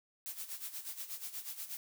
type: noise with tremolo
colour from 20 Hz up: blue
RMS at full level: -41 dBFS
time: 0.26-1.77 s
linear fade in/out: 0 ms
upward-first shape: sine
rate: 8.3 Hz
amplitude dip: 75%
effects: none